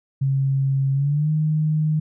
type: tone with pitch glide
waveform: sine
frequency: 136 to 154.43 Hz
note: C#3 to D#3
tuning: -33 to -13 cents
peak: -17 dBFS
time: 0.21-2 s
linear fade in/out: 10 ms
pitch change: +220 cents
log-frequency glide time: 0.93-1.3 s
effects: none